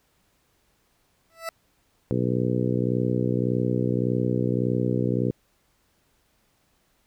20% pulse tone with exponential growth, 659.3 Hz, E5, in tune, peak -22 dBFS, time 1.3-1.49 s, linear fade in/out 1 ms, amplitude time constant 41 ms
harmonic tone, 61.74 Hz, B1, in tune, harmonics 2 / 3 / 4 / 5 / 6 / 7 / 8, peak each -26 / -28 / -29 / -30 / -31 / -31 / -32 dBFS, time 2.11-5.31 s, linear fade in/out 0 ms
effects pink hiss -67 dBFS RMS until 7.06 s

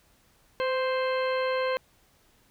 harmonic tone with a mistuned harmonic, 523.3 Hz, C5, in tune, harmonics 1 / 2 / 3 / 4 / 5 / 6 / 8, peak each -26 / -32 / -36 / -38 / -40 / -42 / -44 dBFS, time 0.6-1.77 s, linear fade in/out 0 ms, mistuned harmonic 1, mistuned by -24 cents, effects pink hiss -63 dBFS RMS until 2.5 s

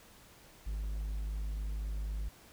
triangle tone, 51.91 Hz, G#1, in tune, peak -32 dBFS, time 0.66-2.29 s, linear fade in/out 10 ms, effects pink hiss -58 dBFS RMS until 2.52 s

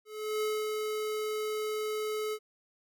square tone with ADSR envelope, 429 Hz, A4, 44 cents flat, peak -29 dBFS, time 0.05-2.39 s, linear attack 370 ms, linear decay 230 ms, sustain -3 dB, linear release 60 ms, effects none

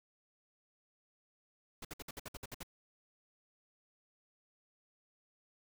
pink noise bursts, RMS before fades -45 dBFS, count 10, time 1.82-2.632 s, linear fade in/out 5 ms, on 29 ms, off 58 ms, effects none

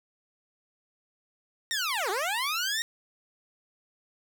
15% pulse linear two-way sweep, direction down then up, 1884 to 356.2 to 1884 Hz, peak -21 dBFS, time 1.71-2.82 s, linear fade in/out 0 ms, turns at 2.1 s, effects 10-bit

